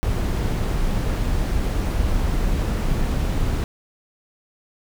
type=noise; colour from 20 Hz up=brown; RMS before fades=-21 dBFS; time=0.03-3.64 s; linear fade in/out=0 ms; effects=none

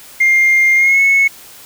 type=tone with pitch glide; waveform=sine; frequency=2113 to 2198 Hz; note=C7 to C#7; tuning=+16 to -15 cents; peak=-6 dBFS; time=0.2-1.28 s; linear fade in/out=10 ms; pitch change=+69 cents; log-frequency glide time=0.76-1.01 s; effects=tanh soft clip ceiling -5 dBFS + white hiss -38 dBFS RMS until 1.65 s

